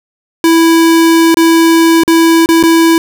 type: tone with dropouts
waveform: square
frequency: 329.6 Hz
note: E4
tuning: in tune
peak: -5 dBFS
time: 0.44-2.98 s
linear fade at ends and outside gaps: 1 ms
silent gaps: 1.344-1.37 / 2.035-2.078 / 2.46-2.489 / 2.628-2.636 s
effects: none